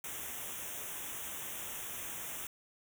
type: band-stop noise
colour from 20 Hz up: white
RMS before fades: -42 dBFS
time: 0.04-2.47 s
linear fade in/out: 2 ms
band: 3600 to 5700 Hz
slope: 96 dB/octave
effects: none